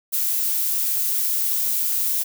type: noise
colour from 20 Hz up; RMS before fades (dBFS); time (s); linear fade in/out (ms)
violet; -22; 0.12-2.24; 20
effects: none